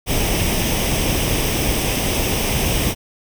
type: noise with comb filter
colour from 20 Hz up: pink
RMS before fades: -19 dBFS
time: 0.06-2.95 s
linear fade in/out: 50 ms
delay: 0.35 ms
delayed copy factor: +0.6
effects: none